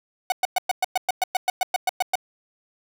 45% pulse tone bursts, 740 Hz, F#5, in tune, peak -18 dBFS, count 15, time 0.3-2.155 s, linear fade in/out 2 ms, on 21 ms, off 110 ms, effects none

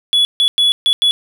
triangle tone bursts at uneven times, 3400 Hz, G#7, 40 cents sharp, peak -8 dBFS, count 5, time 0.13-0.25 / 0.4-0.48 / 0.58-0.72 / 0.86-0.93 / 1.02-1.11 s, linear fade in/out 0 ms, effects none

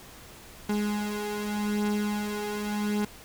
35% pulse beating tone pair, 207.7 / 208.55 Hz, G#3 / G#3, 0 / +7 cents, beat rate 0.85 Hz, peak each -31 / -27 dBFS, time 0.69-3.05 s, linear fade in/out 5 ms, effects pink hiss -48 dBFS RMS until 3.24 s

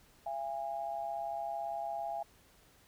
sine tone pair together, 678.4 / 816 Hz, E5 / G#5, +50 / -31 cents, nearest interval minor third, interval 319 cents, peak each -38 / -38 dBFS, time 0.26-2.23 s, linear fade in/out 5 ms, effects pink hiss -64 dBFS RMS until 2.87 s

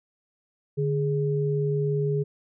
sine tone pair together, 147.14 / 415.3 Hz, D3 / G#4, +4 / 0 cents, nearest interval octave + tritone, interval 1796 cents, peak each -24 / -26 dBFS, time 0.77-2.24 s, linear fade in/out 20 ms, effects none

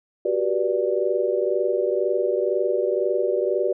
sine chord, G major seventh, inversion third, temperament equal with one note detuned, 370 / 392 / 485.4 / 587.3 Hz, F#4 / G4 / B4 / D5, 0 / 0 / -30 / 0 cents, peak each -25 dBFS, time 0.25-3.73 s, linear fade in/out 5 ms, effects none

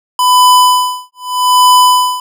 square tone with tremolo, 1000 Hz, B5, 21 cents sharp, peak -4 dBFS, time 0.19-2.2 s, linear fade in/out 2 ms, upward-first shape sine, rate 0.81 Hz, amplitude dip 100%, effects none

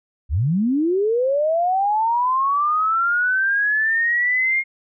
sine linear sweep, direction up, 57.4 to 2143 Hz, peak -16 dBFS, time 0.29-4.64 s, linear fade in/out 50 ms, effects none

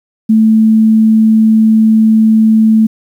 sine tone, 220 Hz, A3, in tune, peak -4 dBFS, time 0.29-2.87 s, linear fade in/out 10 ms, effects 7-bit

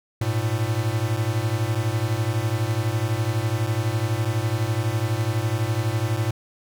square beating tone pair, 105.4 / 117.4 Hz, G#2 / A#2, +26 / +13 cents, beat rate 12 Hz, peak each -25 dBFS, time 0.21-6.31 s, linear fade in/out 5 ms, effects none

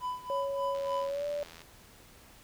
triangle tone with tremolo, 998 Hz, B5, 18 cents sharp, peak -29 dBFS, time 0-1.12 s, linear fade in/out 50 ms, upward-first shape sine, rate 3.4 Hz, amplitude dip 85%
sine tone with pitch glide, 554.4 to 582.3 Hz, C#5 to D5, 0 to -15 cents, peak -31 dBFS, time 0.3-1.43 s, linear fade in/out 0 ms, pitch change +85 cents, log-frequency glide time 1.08-1.26 s
click train, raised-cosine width 0.2 ms, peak -31 dBFS, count 73, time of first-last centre 0.75-1.617 s, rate 83 Hz
effects pink hiss -56 dBFS RMS until 2.43 s

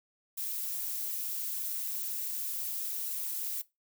violet noise with amplitude modulation, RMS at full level -33 dBFS, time 0.37-3.62 s, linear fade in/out 10 ms, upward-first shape sine, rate 211 Hz, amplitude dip 55%, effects noise-tail reverb RT60 0.2 s tail -19 dB re dry

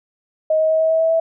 sine tone with pitch steps, 628 / 632.4 / 636.8 / 641.2 / 645.7 / 650.1 / 654.7 Hz, D#5 / D#5 / D#5 / E5 / E5 / E5 / E5, +16 / +28 / +40 / -48 / -36 / -24 / -12 cents, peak -13 dBFS, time 0.5-1.2 s, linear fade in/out 5 ms, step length 100 ms, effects none

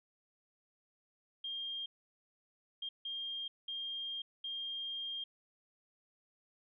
sine tone bursts at uneven times, 3211 Hz, G7, 41 cents sharp, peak -38 dBFS, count 5, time 1.44-1.86 / 2.82-2.89 / 3.05-3.48 / 3.68-4.22 / 4.44-5.24 s, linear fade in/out 5 ms, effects none

